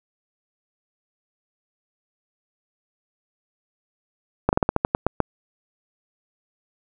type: slowing click train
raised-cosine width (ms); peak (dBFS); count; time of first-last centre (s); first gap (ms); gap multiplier
1; -3; 10; 4.49-5.203; 39; 1.17
effects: none